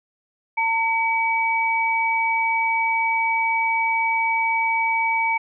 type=tone pair together; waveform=sine; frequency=904 / 2278 Hz; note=A5 / C#7; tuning=+47 / +47 cents; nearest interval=octave + major third; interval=1600 cents; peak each=-21 dBFS; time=0.57-5.38 s; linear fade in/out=10 ms; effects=none